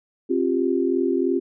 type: chord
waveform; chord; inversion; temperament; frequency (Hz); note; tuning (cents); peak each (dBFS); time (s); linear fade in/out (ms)
sine; C suspended fourth; none; equal with one note detuned; 267.3 / 349.2 / 392; C4 / F4 / G4; +37 / 0 / 0; -23 / -22 / -24; 0.29-1.4; 20
effects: none